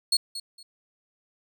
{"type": "tone with echo", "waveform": "35% pulse", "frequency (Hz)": 4332, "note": "C#8", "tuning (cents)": -41, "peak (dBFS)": -18, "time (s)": [0.12, 0.17], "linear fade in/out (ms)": 5, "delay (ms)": 230, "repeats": 2, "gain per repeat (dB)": -13, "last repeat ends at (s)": 0.63, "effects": []}